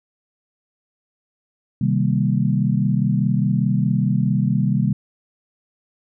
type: chord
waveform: sine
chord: C minor seventh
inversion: none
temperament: equal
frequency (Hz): 130.81 / 155.56 / 196 / 233.1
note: C3 / Eb3 / G3 / Bb3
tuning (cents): 0 / 0 / 0 / 0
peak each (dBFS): -20 / -22 / -20 / -25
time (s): 1.81-4.93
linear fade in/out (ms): 5
effects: none